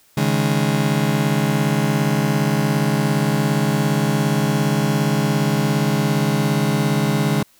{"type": "chord", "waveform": "35% pulse", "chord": "C# suspended second", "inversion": "none", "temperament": "just", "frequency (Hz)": [138.59, 155.92, 207.9], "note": ["C#3", "D#3", "G#3"], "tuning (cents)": [0, 4, 2], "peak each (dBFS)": -19, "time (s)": [0.17, 7.43], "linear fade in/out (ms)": 5, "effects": ["white hiss -55 dBFS RMS until 7.59 s"]}